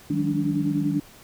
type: tone cluster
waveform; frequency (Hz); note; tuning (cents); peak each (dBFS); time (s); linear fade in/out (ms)
sine; 156.2 / 183.8 / 203.4 / 288.5 / 298.8; D#3 / F#3 / G#3 / D4 / D4; +7 / -11 / -36 / -31 / +30; -27 / -31 / -30 / -24 / -31; 0.1-1; 5
effects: pink hiss -49 dBFS RMS until 1.23 s